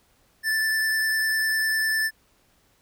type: tone with vibrato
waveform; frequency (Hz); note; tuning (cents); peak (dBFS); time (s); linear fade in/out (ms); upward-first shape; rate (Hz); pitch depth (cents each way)
square; 1760; A6; 0; -22; 0.43-2.11; 50; triangle; 10; 17
effects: pink hiss -63 dBFS RMS until 2.81 s